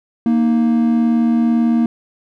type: tone pair together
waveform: triangle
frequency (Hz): 233.1 / 311.2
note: A#3 / D#4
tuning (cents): 0 / 0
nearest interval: perfect fourth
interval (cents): 500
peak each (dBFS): -10 / -19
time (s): 0.26-1.86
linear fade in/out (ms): 2
effects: none